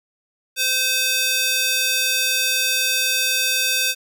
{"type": "tone with high-pass filter", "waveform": "square", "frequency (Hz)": 516, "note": "C5", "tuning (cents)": -24, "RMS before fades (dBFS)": -20, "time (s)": [0.56, 3.95], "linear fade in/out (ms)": 50, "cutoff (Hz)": 2800, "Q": 0.99, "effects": []}